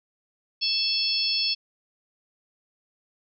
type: harmonic tone with a mistuned harmonic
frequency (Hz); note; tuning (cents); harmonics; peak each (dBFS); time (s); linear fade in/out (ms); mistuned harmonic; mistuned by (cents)
880; A5; 0; 3 / 4 / 5 / 6; -32 / -31 / -26 / -26; 0.61-1.55; 20; 4; -84
effects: none